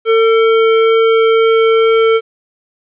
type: tone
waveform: square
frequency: 449.8 Hz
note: A4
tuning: 38 cents sharp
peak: -8 dBFS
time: 0.05-2.21 s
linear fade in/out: 50 ms
effects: resampled to 8000 Hz + 8-bit